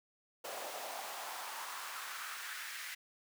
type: noise with high-pass filter sweep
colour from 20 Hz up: pink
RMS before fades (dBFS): -44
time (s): 0.44-2.95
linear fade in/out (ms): 10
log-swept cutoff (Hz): 560 to 1900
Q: 2.5
effects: none